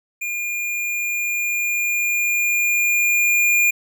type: tone with level ramp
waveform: square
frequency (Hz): 2416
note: D7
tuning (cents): +48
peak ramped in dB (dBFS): -24 to -14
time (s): 0.21-3.71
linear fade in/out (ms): 10
effects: none